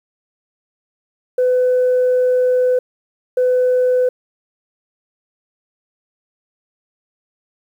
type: tone bursts at uneven times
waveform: sine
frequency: 503 Hz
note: B4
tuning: 32 cents sharp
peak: -10 dBFS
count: 2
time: 1.38-2.79 / 3.37-4.09 s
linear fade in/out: 5 ms
effects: tanh soft clip ceiling -9 dBFS + 8-bit

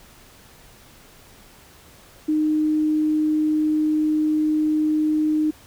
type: tone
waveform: sine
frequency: 307.4 Hz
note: D#4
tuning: 21 cents flat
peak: -17 dBFS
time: 2.28-5.51 s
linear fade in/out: 10 ms
effects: pink hiss -49 dBFS RMS until 5.66 s

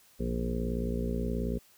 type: harmonic tone with a mistuned harmonic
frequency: 58.6 Hz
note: A#1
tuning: 10 cents sharp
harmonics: 1 / 2 / 3 / 4 / 5 / 6 / 7 / 8 / 9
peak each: -33 / -41 / -36 / -35 / -46 / -46 / -38 / -42 / -43 dBFS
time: 0.19-1.59 s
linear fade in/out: 20 ms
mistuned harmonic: 2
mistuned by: +76 cents
effects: white hiss -61 dBFS RMS until 1.77 s

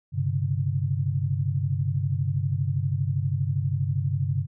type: chord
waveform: sine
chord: G suspended fourth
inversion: none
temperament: equal with one note detuned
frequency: 98 / 130.81 / 143.23 Hz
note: G2 / C3 / D3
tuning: 0 / 0 / -43 cents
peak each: -27 dBFS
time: 0.12-4.47 s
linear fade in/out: 50 ms
effects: none

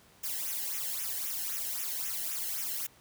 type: noise with flanger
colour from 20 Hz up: blue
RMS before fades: -35 dBFS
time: 0.23-2.87 s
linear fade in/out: 10 ms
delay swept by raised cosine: 0.22 to 0.87 ms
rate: 3.8 Hz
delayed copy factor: -0.9
effects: pink hiss -60 dBFS RMS until 3 s + high-pass 60 Hz 12 dB/octave

